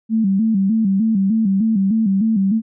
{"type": "tone with vibrato", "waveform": "sine", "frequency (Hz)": 207.7, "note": "G#3", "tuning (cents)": 0, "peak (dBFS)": -13, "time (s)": [0.09, 2.62], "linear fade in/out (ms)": 50, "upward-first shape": "square", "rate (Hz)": 3.3, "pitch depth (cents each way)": 120, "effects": []}